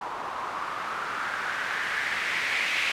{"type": "noise with low-pass filter sweep", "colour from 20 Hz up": "blue", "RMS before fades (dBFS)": -30, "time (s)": [0.01, 2.92], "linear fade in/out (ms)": 5, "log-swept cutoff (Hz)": [950, 2400], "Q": 3.1, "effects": []}